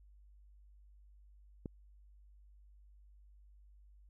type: click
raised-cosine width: 3 ms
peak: -28 dBFS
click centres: 1.658 s
effects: added 50 Hz sine -58 dBFS peak until 4.09 s